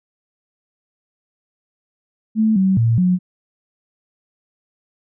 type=tone with pitch steps; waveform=sine; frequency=218.9 / 190.4 / 115 / 181.4 Hz; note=A3 / F#3 / A#2 / F#3; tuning=-9 / +50 / -23 / -34 cents; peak=-12 dBFS; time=2.35-3.19 s; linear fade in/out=50 ms; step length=210 ms; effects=none